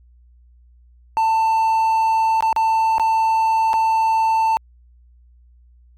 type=tone with dropouts; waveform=triangle; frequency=891 Hz; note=A5; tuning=22 cents sharp; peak=-12 dBFS; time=1.17-4.57 s; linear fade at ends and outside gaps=0 ms; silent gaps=2.407-2.425 / 2.528-2.563 / 2.982-2.997 / 3.732-3.739 s; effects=added 60 Hz sine -47 dBFS peak until 5.97 s + MP3 96 kbps